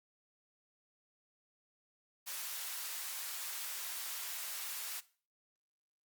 white high-pass noise, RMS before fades -42 dBFS, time 2.26-5.01 s, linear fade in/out 20 ms, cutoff 900 Hz, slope 12 dB/octave, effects noise-tail reverb RT60 0.4 s tail -18 dB re dry + Opus 48 kbps

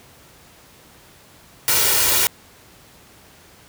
white noise with comb filter, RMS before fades -17 dBFS, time 1.68-2.27 s, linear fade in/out 0 ms, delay 2.1 ms, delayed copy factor +0.55, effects pink hiss -48 dBFS RMS until 3.68 s + high-pass 60 Hz 12 dB/octave

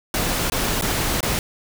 pink noise with dropouts, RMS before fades -22 dBFS, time 0.14-1.39 s, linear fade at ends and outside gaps 1 ms, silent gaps 0.499-0.52 / 0.812-0.822 / 1.206-1.229 s, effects none

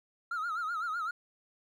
triangle tone with vibrato, 1334 Hz, E6, 20 cents sharp, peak -29 dBFS, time 0.31-1.11 s, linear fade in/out 5 ms, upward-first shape sine, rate 7.9 Hz, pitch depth 120 cents each way, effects tanh soft clip ceiling -27 dBFS

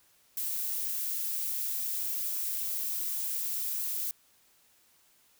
violet noise, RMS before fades -33 dBFS, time 0.37-4.11 s, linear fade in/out 2 ms, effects white hiss -65 dBFS RMS until 5.39 s

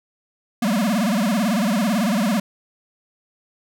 square tone with vibrato, 213.7 Hz, G#3, 50 cents sharp, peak -18 dBFS, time 0.62-2.4 s, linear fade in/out 5 ms, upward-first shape sine, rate 18 Hz, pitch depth 230 cents each way, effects none

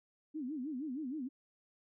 sine tone with vibrato, 278.9 Hz, C#4, 11 cents sharp, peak -37 dBFS, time 0.34-1.29 s, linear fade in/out 20 ms, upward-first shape sine, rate 6.4 Hz, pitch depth 230 cents each way, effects none

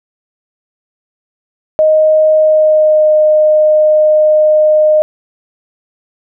sine tone with pitch glide, 622.3 to 614.1 Hz, D#5 to D#5, 0 to -23 cents, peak -5 dBFS, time 1.79-5.02 s, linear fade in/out 0 ms, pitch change -23 cents, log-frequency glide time 2.36-3.13 s, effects none

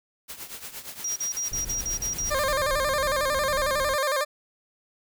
white noise with tremolo, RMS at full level -36 dBFS, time 0.28-2.53 s, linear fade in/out 20 ms, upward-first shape triangle, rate 8.6 Hz, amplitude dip 80%
sine tone bursts, 5720 Hz, F8, 41 cents sharp, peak -26 dBFS, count 8, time 1.04-2.301 s, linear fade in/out 5 ms, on 120 ms, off 43 ms
brown noise, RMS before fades -37 dBFS, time 1.51-3.96 s, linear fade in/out 10 ms
20% pulse tone with vibrato, 564 Hz, C#5, 30 cents sharp, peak -18 dBFS, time 2.3-4.25 s, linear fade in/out 20 ms, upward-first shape square, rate 11 Hz, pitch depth 95 cents each way
effects none

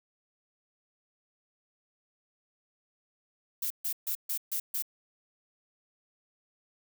violet noise bursts, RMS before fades -32 dBFS, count 6, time 3.62-4.824 s, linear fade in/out 5 ms, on 84 ms, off 140 ms, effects none

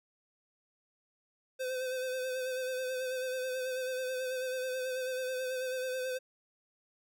square tone with vibrato, 513 Hz, C5, 34 cents flat, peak -34 dBFS, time 1.59-6.19 s, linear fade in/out 20 ms, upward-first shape sine, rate 9.2 Hz, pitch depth 30 cents each way, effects none

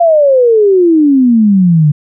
sine exponential sweep, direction down, 698 to 144.1 Hz, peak -4 dBFS, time 0-1.92 s, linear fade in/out 10 ms, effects none

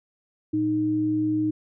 sine tone pair together, 115.89 / 309.4 Hz, A#2 / D#4, -10 / -10 cents, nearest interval octave + perfect fourth, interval 1700 cents, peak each -32 / -21 dBFS, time 0.53-1.51 s, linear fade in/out 10 ms, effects none

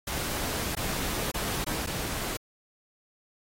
pink noise with dropouts, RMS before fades -32 dBFS, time 0.07-2.37 s, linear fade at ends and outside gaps 5 ms, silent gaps 0.752-0.767 / 1.316-1.341 / 1.645-1.665 / 1.863-1.871 s, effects AAC 48 kbps

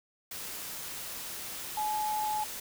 sine tone in noise, 851 Hz, G#5, 42 cents sharp, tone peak -29 dBFS, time 1.77-2.44 s, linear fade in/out 5 ms, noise white, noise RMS -40 dBFS, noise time 0.31-2.6 s, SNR +8 dB, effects none

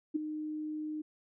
sine tone with ADSR envelope, 306.6 Hz, D#4, 25 cents flat, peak -25 dBFS, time 0.14-1.02 s, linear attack 19 ms, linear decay 10 ms, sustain -10 dB, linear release 10 ms, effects none

